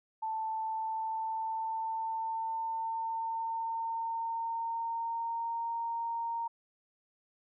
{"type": "tone with pitch glide", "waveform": "sine", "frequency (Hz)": [883, 925.8], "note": ["A5", "A#5"], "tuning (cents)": [6, -12], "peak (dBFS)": -32, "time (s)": [0.22, 6.48], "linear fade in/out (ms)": 10, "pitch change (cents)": 82, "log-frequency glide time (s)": [0.58, 5.69], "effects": []}